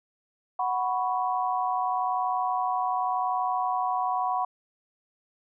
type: chord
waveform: sine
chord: F# suspended fourth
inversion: none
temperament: equal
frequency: 740 / 987.8 / 1108.7 Hz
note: F#5 / B5 / C#6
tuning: 0 / 0 / 0 cents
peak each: -27 / -29 / -31 dBFS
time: 0.59-4.45 s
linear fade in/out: 5 ms
effects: none